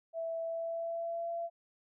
sine tone with pitch glide, 659.3 to 677.8 Hz, E5 to E5, 0 to +48 cents, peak -34 dBFS, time 0.13-1.5 s, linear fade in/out 50 ms, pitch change +48 cents, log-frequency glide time 0.41-1.31 s, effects none

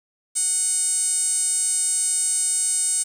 5% pulse tone with band-pass filter, 741 Hz, F#5, 2 cents sharp, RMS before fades -22 dBFS, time 0.35-3.04 s, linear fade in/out 20 ms, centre 8500 Hz, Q 8.7, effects 8-bit

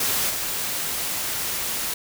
white noise with level steps, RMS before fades -23 / -27 dBFS, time 0-1.94 s, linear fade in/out 5 ms, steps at 0.29 s, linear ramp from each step 20 ms, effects none

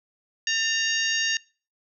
harmonic tone with a mistuned harmonic, 932.3 Hz, A#5, in tune, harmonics 2 / 3 / 4 / 5 / 6 / 7, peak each -27 / -27 / -32 / -32 / -32 / -32 dBFS, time 0.47-1.37 s, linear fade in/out 2 ms, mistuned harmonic 2, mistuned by -59 cents, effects noise-tail reverb RT60 0.4 s tail -25 dB re dry

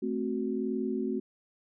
sine chord, F# diminished, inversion first, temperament equal, 220 / 261.6 / 370 Hz, A3 / C4 / F#4, 0 / 0 / 0 cents, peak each -33 dBFS, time 0.02-1.2 s, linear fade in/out 10 ms, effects none

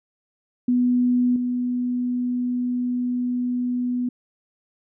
sine tone with level steps, 246.9 Hz, B3, in tune, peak -16 / -21 dBFS, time 0.68-4.09 s, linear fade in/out 5 ms, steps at 1.36 s, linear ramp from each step 2 ms, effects none

